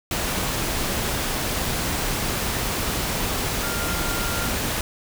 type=tone in noise; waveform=sine; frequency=1396.9 Hz; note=F6; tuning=in tune; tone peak=-31 dBFS; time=3.63-4.48 s; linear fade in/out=2 ms; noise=pink; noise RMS=-25 dBFS; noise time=0.11-4.81 s; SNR=-9 dB; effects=none